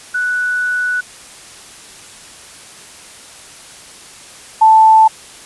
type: tone pair in turn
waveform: sine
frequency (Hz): 1480 / 880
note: F#6 / A5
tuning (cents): 0 / 0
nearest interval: major sixth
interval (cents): 900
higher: first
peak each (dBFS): -14 / -4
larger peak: second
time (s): 0.14-1.01 / 4.61-5.08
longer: first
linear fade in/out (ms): 10
effects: white hiss -37 dBFS RMS until 5.45 s + resampled to 24000 Hz